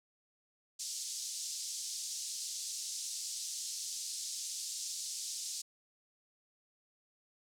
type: band-pass noise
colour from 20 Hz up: pink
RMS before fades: -41 dBFS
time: 0.79-5.62 s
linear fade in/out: 10 ms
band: 4800 to 8600 Hz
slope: 24 dB/octave
effects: none